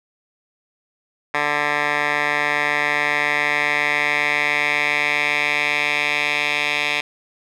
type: tone with band-pass filter sweep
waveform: 10% pulse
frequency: 147.3 Hz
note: D3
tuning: 6 cents sharp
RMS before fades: -20 dBFS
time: 1.34-7.01 s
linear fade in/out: 5 ms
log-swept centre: 1600 to 2700 Hz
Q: 2.9
effects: none